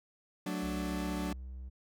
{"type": "chord", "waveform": "40% pulse", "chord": "D major", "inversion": "first", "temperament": "equal", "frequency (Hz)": [185, 220, 293.7], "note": ["F#3", "A3", "D4"], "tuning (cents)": [0, 0, 0], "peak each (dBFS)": [-36, -42, -37], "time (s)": [0.46, 1.33], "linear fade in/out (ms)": 5}
{"type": "tone", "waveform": "triangle", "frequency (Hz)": 63.9, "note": "C2", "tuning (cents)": -40, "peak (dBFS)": -39, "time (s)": [0.62, 1.7], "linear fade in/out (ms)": 20}
{"effects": []}